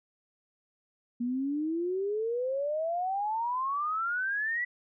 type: exponential sweep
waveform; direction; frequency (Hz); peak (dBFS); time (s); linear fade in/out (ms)
sine; up; 235.8 to 1979; -28; 1.2-4.65; 10
effects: none